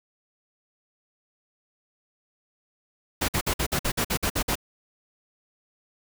pink noise bursts, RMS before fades -25 dBFS, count 11, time 3.21-4.555 s, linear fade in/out 10 ms, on 75 ms, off 52 ms, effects none

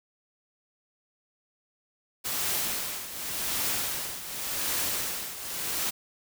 white noise with tremolo, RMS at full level -28 dBFS, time 2.24-5.91 s, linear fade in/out 20 ms, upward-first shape triangle, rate 0.88 Hz, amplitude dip 75%, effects none

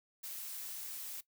blue noise, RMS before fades -44 dBFS, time 0.23-1.21 s, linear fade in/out 10 ms, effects noise-tail reverb RT60 0.1 s tail -18 dB re dry

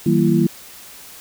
sine tone cluster, 157.6 / 188.1 / 230.3 / 336.6 Hz, D#3 / F#3 / A#3 / E4, +23 / +29 / -21 / +36 cents, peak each -18 dBFS, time 0.06-0.47 s, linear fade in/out 5 ms, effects white hiss -40 dBFS RMS until 1.2 s

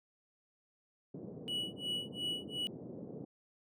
pink band-pass noise, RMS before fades -47 dBFS, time 1.14-3.25 s, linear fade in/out 5 ms, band 140 to 490 Hz, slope 24 dB/octave
triangle tone with tremolo, 2936 Hz, F#7, 14 cents flat, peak -32 dBFS, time 1.48-2.67 s, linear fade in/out 0 ms, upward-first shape sine, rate 2.8 Hz, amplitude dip 100%
effects none

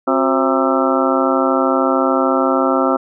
harmonic tone with a mistuned harmonic, 133.2 Hz, C3, 31 cents sharp, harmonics 2 / 3 / 4 / 5 / 6 / 7 / 8 / 9 / 10, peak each -18 / -21 / -19 / -21 / -24 / -25 / -29 / -23 / -20 dBFS, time 0.07-2.97 s, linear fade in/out 10 ms, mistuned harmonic 3, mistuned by -150 cents, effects none

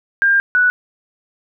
sine tone pair in turn, 1600 / 1478.3 Hz, G6 / F#6, +35 / -2 cents, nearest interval minor second, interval 137 cents, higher first, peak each -10 dBFS, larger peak neither, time 0.22-0.4 / 0.55-0.7 s, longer first, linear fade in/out 0 ms, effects none

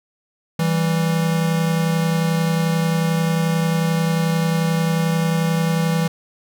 square tone pair together, 164.3 / 195.57 Hz, E3 / G3, -5 / -4 cents, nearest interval minor third, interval 301 cents, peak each -18 / -25 dBFS, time 0.59-6.08 s, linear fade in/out 5 ms, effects none

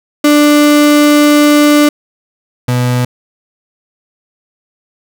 35% pulse tone pair in turn, 295 / 124.03 Hz, D4 / B2, +8 / +8 cents, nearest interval octave + minor third, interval 1500 cents, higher first, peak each -3 / -8 dBFS, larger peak first, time 0.24-1.89 / 2.68-3.05 s, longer first, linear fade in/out 5 ms, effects none

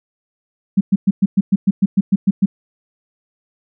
sine tone bursts, 196 Hz, G3, in tune, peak -8 dBFS, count 12, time 0.77-2.46 s, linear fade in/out 10 ms, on 40 ms, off 110 ms, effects none

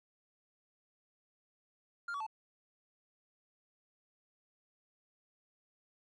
triangle tone with pitch steps, 1399 / 1135 / 876 Hz, F6 / C#6 / A5, +3 / +41 / -8 cents, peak -35 dBFS, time 2.08-2.266 s, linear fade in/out 5 ms, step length 62 ms, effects resampled to 22050 Hz

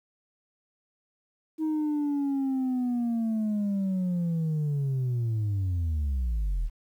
sine linear sweep, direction down, 317 to 36.71 Hz, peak -22 dBFS, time 1.58-6.7 s, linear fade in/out 50 ms, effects tanh soft clip ceiling -24 dBFS + 10-bit

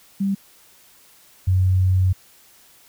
sine tone pair in turn, 196.6 / 92.96 Hz, G3 / F#2, +5 / +9 cents, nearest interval octave + minor second, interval 1296 cents, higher first, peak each -18 / -14 dBFS, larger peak second, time 0.2-0.35 / 1.47-2.13 s, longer second, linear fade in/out 10 ms, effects white hiss -52 dBFS RMS until 2.88 s

